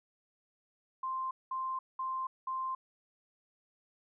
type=tone bursts; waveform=sine; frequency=1046.5 Hz; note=C6; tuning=in tune; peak=-33 dBFS; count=4; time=1.03-2.75 s; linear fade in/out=5 ms; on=280 ms; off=200 ms; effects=none